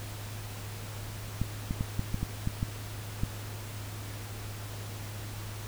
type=clicks; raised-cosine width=5 ms; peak=-17 dBFS; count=9; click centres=1.416 / 1.709 / 1.809 / 1.994 / 2.144 / 2.23 / 2.474 / 2.629 / 3.235 s; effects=added 104 Hz sine -39 dBFS peak until 5.67 s + pink hiss -44 dBFS RMS until 5.67 s